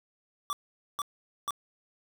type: tone bursts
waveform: square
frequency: 1158 Hz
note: D6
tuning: 25 cents flat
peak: -30 dBFS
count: 3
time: 0.5-1.507 s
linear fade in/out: 0 ms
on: 29 ms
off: 460 ms
effects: 10-bit